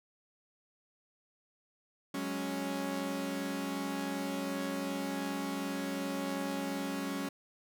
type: chord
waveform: sawtooth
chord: F# suspended second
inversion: none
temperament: equal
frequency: 185 / 207.7 / 277.2 Hz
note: F#3 / G#3 / C#4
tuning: 0 / 0 / 0 cents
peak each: -37 / -37 / -32 dBFS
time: 2.14-7.29 s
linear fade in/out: 5 ms
effects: none